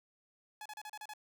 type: tone bursts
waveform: sawtooth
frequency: 848 Hz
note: G#5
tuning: 36 cents sharp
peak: -40 dBFS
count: 7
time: 0.61-1.136 s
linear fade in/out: 2 ms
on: 46 ms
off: 34 ms
effects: none